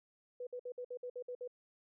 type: tone bursts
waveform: sine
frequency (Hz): 493.9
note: B4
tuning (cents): 0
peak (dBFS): -40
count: 9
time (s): 0.4-1.477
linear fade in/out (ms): 5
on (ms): 69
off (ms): 57
effects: none